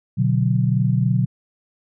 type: chord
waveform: sine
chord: B minor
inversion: none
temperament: equal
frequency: 123.47 / 146.83 / 185 Hz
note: B2 / D3 / F#3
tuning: 0 / 0 / 0 cents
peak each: -18 / -21 / -21 dBFS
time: 0.17-1.26 s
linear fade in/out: 20 ms
effects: none